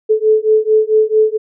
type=beating tone pair; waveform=sine; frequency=431.6 / 436.1 Hz; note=A4 / A4; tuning=-33 / -15 cents; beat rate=4.5 Hz; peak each=-12 dBFS; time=0.09-1.38 s; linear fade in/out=20 ms; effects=none